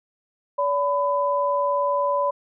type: tone pair together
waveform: sine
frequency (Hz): 572 / 1002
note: D5 / B5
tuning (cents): -46 / +25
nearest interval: minor seventh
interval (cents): 971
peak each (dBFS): -22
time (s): 0.58-2.31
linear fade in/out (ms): 10
effects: none